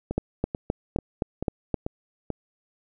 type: two click trains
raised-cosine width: 2 ms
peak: -15 / -10 dBFS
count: 6 / 7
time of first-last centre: 0.11-2.303 / 0.18-1.742 s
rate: 2.28 / 3.84 Hz
effects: none